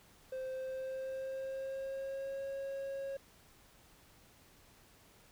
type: tone with pitch glide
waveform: triangle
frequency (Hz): 521 to 546.6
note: C5 to C#5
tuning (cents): -7 to -24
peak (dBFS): -36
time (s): 0.32-3.17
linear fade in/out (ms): 5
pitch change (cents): +83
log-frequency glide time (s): 0.53-2.48
effects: pink hiss -63 dBFS RMS until 5.31 s